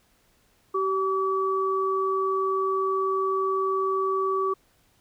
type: tone pair together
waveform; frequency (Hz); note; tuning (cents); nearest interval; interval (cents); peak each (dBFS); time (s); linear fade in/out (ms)
sine; 384.5 / 1146; G4 / D6; -33 / -43; octave + perfect fifth; 1890; -25; 0.74-4.54; 10
effects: pink hiss -64 dBFS RMS until 5 s